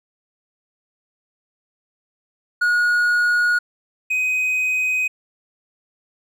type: tone pair in turn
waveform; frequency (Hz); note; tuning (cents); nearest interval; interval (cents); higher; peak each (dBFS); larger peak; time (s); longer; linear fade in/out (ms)
triangle; 1447 / 2511; F#6 / D#7; -39 / +15; minor seventh; 954; second; -13 / -16; first; 2.61-3.59 / 4.1-5.08; neither; 10
effects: none